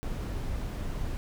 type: noise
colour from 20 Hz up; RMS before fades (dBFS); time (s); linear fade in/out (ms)
brown; -33; 0.03-1.17; 0
effects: none